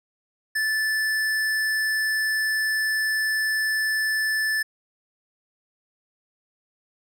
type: tone with hard clipping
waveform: sine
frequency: 1750 Hz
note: A6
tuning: 10 cents flat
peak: -23 dBFS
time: 0.55-4.63 s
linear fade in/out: 10 ms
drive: 15 dB
effects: none